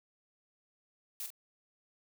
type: noise with echo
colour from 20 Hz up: blue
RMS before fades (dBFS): -40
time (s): 1.2-1.26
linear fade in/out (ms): 0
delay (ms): 43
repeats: 1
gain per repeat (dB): -7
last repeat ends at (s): 1.303
effects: none